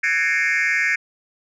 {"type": "tone with frequency modulation", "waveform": "sine", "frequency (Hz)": 1978, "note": "B6", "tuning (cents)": 2, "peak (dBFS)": -14, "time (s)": [0.03, 0.96], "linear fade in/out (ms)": 10, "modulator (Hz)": 158, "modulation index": 2.5, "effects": ["tanh soft clip ceiling -16 dBFS"]}